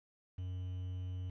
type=tone with quantisation; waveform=triangle; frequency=91.5 Hz; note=F#2; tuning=19 cents flat; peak=-36 dBFS; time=0.38-1.3 s; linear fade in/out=5 ms; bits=10; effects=low-pass 3000 Hz 12 dB/octave